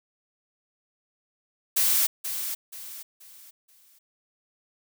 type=noise with echo; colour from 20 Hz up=blue; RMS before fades=-22 dBFS; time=1.76-2.07 s; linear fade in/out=10 ms; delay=480 ms; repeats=4; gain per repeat=-9 dB; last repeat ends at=3.99 s; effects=none